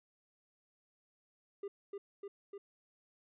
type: tone with echo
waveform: triangle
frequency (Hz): 400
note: G4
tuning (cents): +35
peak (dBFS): -36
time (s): 1.63-1.68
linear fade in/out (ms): 5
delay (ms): 300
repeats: 3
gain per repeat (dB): -2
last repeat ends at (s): 2.58
effects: tanh soft clip ceiling -32 dBFS + resampled to 8000 Hz